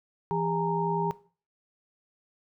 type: tone cluster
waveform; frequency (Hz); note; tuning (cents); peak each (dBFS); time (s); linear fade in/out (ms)
sine; 167 / 404.5 / 835 / 926; E3 / G#4 / G#5 / A#5; +23 / -46 / +9 / -12; -31 / -31 / -35 / -30; 0.31-1.11; 0
effects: noise-tail reverb RT60 0.4 s tail -18 dB re dry